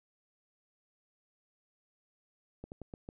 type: slowing click train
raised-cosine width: 2 ms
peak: -30 dBFS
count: 5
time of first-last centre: 2.64-3.089 s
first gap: 79 ms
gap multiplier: 1.24
effects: none